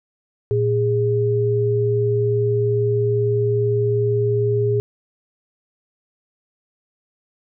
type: tone pair together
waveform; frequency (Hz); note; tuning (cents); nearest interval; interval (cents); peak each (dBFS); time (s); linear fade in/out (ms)
sine; 115.3 / 410.9; A#2 / G#4; -19 / -18; octave + minor seventh; 2201; -19 / -18; 0.51-4.8; 0
effects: none